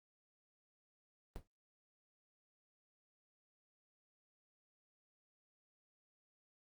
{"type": "noise with exponential decay", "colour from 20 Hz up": "brown", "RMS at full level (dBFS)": -43, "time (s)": [1.36, 1.47], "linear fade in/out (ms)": 0, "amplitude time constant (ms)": 22, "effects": ["Opus 24 kbps"]}